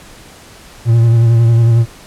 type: tone with vibrato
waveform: triangle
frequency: 115.9 Hz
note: A#2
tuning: 10 cents flat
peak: -4 dBFS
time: 0.85-1.86 s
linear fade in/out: 50 ms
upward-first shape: sine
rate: 11 Hz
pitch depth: 31 cents each way
effects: pink hiss -38 dBFS RMS until 2.06 s + low-pass 11000 Hz 12 dB/octave